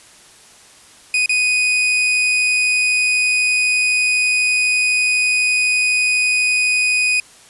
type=tone with dropouts; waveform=40% pulse; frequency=2489 Hz; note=D#7; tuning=in tune; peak=-13 dBFS; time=1.14-7.2 s; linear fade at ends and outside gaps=2 ms; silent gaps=1.26-1.293 s; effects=white hiss -45 dBFS RMS until 7.49 s + resampled to 24000 Hz